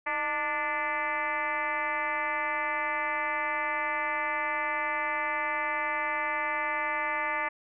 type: tone with frequency modulation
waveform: sine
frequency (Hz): 1469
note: F#6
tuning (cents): -13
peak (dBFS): -27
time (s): 0.06-7.49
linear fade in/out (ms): 10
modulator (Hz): 287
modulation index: 2.8
effects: none